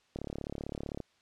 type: click train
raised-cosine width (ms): 2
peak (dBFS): -24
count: 31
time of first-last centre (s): 0.16-1.003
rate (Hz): 35.6
effects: white hiss -69 dBFS RMS until 1.21 s + low-pass 5000 Hz 12 dB/octave